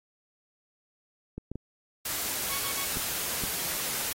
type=clicks; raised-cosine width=3 ms; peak=-23 dBFS; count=5; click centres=1.38 / 1.516 / 1.556 / 2.971 / 3.438 s
type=noise; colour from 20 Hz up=white; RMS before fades=-32 dBFS; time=2.05-4.13 s; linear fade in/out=5 ms
type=tone bursts; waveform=15% pulse; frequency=1112 Hz; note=C#6; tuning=5 cents sharp; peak=-30 dBFS; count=3; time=2.5-2.854 s; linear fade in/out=20 ms; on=100 ms; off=27 ms
effects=AAC 48 kbps